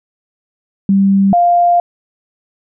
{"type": "tone pair in turn", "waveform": "sine", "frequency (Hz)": [196, 698.5], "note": ["G3", "F5"], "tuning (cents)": [0, 0], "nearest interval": "octave + minor seventh", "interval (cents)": 2200, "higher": "second", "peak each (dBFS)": -7, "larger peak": "neither", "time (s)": [[0.89, 1.33], [1.33, 1.8]], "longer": "second", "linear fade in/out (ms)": 2, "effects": []}